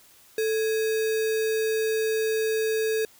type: tone with sample-and-hold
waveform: sine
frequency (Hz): 440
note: A4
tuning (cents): 0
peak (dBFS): -22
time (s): 0.38-3.05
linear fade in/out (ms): 2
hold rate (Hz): 2100
effects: white hiss -55 dBFS RMS until 3.19 s